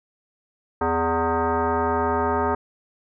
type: tone with frequency modulation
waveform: sine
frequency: 251.2 Hz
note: B3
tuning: 30 cents sharp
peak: -19 dBFS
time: 0.81-2.55 s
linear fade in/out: 5 ms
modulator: 332 Hz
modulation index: 3.2
effects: none